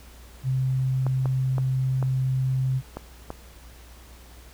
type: tone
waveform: sine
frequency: 130.81 Hz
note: C3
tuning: in tune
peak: -21 dBFS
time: 0.43-2.82 s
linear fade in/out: 50 ms
type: clicks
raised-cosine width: 1 ms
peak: -18 dBFS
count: 6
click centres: 1.066 / 1.257 / 1.582 / 2.027 / 2.97 / 3.304 s
effects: added 60 Hz sine -46 dBFS peak until 4.53 s + pink hiss -51 dBFS RMS until 4.53 s